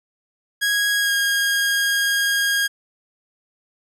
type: tone with pitch glide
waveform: sawtooth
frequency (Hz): 1651 to 1629.2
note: G#6 to G#6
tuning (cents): -11 to -34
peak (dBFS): -14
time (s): 0.61-2.68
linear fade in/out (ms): 20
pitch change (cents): -23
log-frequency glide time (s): 0.99-1.12
effects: resampled to 32000 Hz